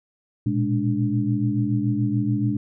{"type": "tone cluster", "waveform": "sine", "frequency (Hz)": [115.6, 122.6, 208.6, 292.3], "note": ["A#2", "B2", "G#3", "D4"], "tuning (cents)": [-14, -12, 8, -8], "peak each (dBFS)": -25, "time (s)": [0.46, 2.57], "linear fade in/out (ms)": 5, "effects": []}